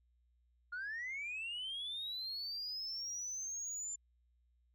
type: linear sweep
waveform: sine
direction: up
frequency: 1400 to 7220 Hz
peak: -38 dBFS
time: 0.72-3.96 s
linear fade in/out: 10 ms
effects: tanh soft clip ceiling -37 dBFS + added 60 Hz sine -70 dBFS peak until 4.74 s